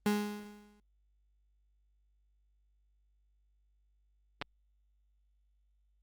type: tone with exponential decay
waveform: 35% pulse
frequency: 207.7 Hz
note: G#3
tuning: in tune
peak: -24 dBFS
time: 0.06-0.8 s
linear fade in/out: 2 ms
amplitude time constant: 160 ms
type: clicks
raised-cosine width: 0.3 ms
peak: -20 dBFS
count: 2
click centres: 4.415 / 4.422 s
effects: added 50 Hz sine -69 dBFS peak until 6.02 s + Opus 32 kbps